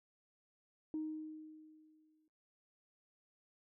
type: tone with exponential decay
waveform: sine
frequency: 311.2 Hz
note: D#4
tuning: in tune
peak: -35 dBFS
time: 0.94-2.28 s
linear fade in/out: 1 ms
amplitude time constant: 290 ms
effects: noise-tail reverb RT60 0.3 s tail -22 dB re dry + tanh soft clip ceiling -32 dBFS